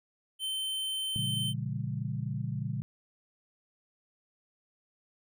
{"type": "tone", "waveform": "square", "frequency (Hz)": 3090, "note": "G7", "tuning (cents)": -26, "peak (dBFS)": -32, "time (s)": [0.39, 1.54], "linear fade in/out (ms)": 50}
{"type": "chord", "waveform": "sine", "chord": "A# diminished seventh", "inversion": "none", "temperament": "just", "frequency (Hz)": [116.54, 139.85, 167.82, 201.4], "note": ["A#2", "C#3", "E3", "G3"], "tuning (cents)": [0, 16, 31, 47], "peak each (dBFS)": [-35, -35, -40, -40], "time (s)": [1.16, 2.82], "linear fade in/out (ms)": 0}
{"effects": []}